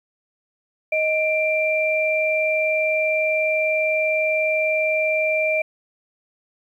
sine tone pair together, 626 / 2363 Hz, D#5 / D7, +10 / +10 cents, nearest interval octave + major seventh, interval 2300 cents, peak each -20 / -21 dBFS, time 0.92-5.62 s, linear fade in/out 5 ms, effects 9-bit

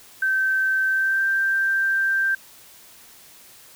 sine tone with pitch glide, 1548 to 1573.2 Hz, G6 to G6, -22 to +6 cents, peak -18 dBFS, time 0.22-2.35 s, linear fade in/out 5 ms, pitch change +28 cents, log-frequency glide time 0.89-1.26 s, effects white hiss -48 dBFS RMS until 3.75 s

